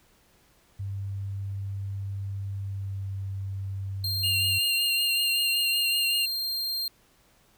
sine tone with pitch glide, 98.6 to 97.35 Hz, G2 to G2, +11 to -12 cents, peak -30 dBFS, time 0.79-4.59 s, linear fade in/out 10 ms, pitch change -23 cents, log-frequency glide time 2.54-3.13 s
45% pulse tone, 4192 Hz, C8, 2 cents sharp, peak -27 dBFS, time 4.04-6.88 s, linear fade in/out 2 ms
square tone with vibrato, 2794 Hz, F7, in tune, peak -25 dBFS, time 4.23-6.26 s, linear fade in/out 10 ms, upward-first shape triangle, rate 5.3 Hz, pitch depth 37 cents each way
effects pink hiss -62 dBFS RMS until 7.57 s

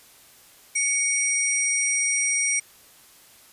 sine tone cluster, 2237 / 5720 / 8560 Hz, C#7 / F8 / C9, +15 / +41 / +38 cents, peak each -25 dBFS, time 0.75-2.6 s, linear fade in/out 10 ms, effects white hiss -52 dBFS RMS until 3.52 s + resampled to 32000 Hz

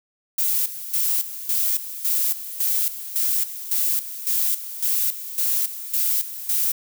violet noise with tremolo, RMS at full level -21 dBFS, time 0.38-6.72 s, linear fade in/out 5 ms, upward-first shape square, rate 1.8 Hz, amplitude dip 75%, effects none

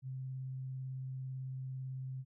sine tone with vibrato, 131 Hz, C3, 2 cents sharp, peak -39 dBFS, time 0.02-2.25 s, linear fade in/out 50 ms, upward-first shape sine, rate 18 Hz, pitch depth 10 cents each way, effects none

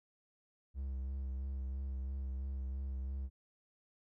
triangle tone with vibrato, 66.5 Hz, C2, 29 cents sharp, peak -35 dBFS, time 0.74-3.3 s, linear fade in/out 50 ms, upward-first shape sine, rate 3 Hz, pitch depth 33 cents each way, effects none

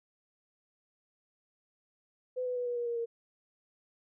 sine tone with pitch steps, 505 / 498 / 491.2 / 484.4 / 477.8 / 471.2 / 464.7 Hz, B4 / B4 / B4 / B4 / A#4 / A#4 / A#4, +39 / +14 / -9 / -34 / +43 / +19 / -5 cents, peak -31 dBFS, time 2.36-3.06 s, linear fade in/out 20 ms, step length 100 ms, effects none

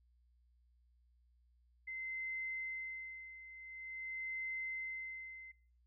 sine tone with tremolo, 2067 Hz, C7, 22 cents flat, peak -38 dBFS, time 1.87-5.52 s, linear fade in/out 10 ms, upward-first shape sine, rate 0.47 Hz, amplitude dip 75%, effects noise-tail reverb RT60 0.5 s tail -25 dB re dry + added 60 Hz sine -68 dBFS peak until 5.86 s

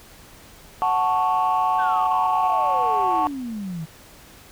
sine chord, F# minor, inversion none, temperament equal, 740 / 880 / 1108.7 Hz, F#5 / A5 / C#6, 0 / 0 / 0 cents, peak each -21 dBFS, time 0.82-3.27 s, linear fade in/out 0 ms
sine exponential sweep, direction down, 1567 to 153.6 Hz, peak -27 dBFS, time 1.78-3.86 s, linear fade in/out 20 ms
effects tanh soft clip ceiling -12 dBFS + pink hiss -47 dBFS RMS until 4.51 s

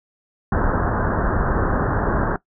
pink low-pass noise, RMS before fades -20 dBFS, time 0.52-2.36 s, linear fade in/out 2 ms, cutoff 1700 Hz, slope 96 dB/octave, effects noise-tail reverb RT60 0.1 s tail -18 dB re dry

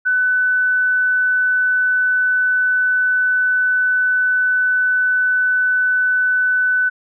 sine tone, 1500 Hz, F#6, 23 cents sharp, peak -13 dBFS, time 0.05-6.9 s, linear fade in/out 20 ms, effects none

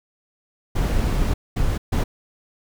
brown noise bursts at uneven times, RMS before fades -20 dBFS, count 3, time 0.75-1.34 / 1.56-1.78 / 1.92-2.04 s, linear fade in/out 10 ms, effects none

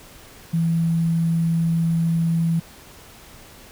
sine tone with sample-and-hold, 165.7 Hz, E3, 9 cents sharp, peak -17 dBFS, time 0.53-2.6 s, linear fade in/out 10 ms, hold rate 11025 Hz, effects pink hiss -45 dBFS RMS until 3.71 s

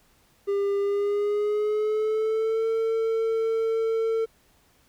triangle tone with pitch glide, 400.4 to 449.4 Hz, G4 to A4, +37 to +37 cents, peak -20 dBFS, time 0.47-4.26 s, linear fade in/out 20 ms, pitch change +200 cents, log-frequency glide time 0.79-2.66 s, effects pink hiss -62 dBFS RMS until 4.88 s

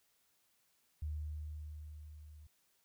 sine tone with level ramp, 75.9 Hz, D#2, 42 cents flat, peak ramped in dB -36 to -53 dBFS, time 1.02-2.47 s, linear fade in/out 5 ms, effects white hiss -75 dBFS RMS until 2.84 s

